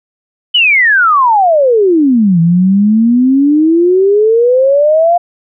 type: exponential two-way sweep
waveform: sine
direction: down then up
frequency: 3056 to 163.8 to 708 Hz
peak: -5 dBFS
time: 0.54-5.18 s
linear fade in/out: 10 ms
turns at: 2.4 s
effects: none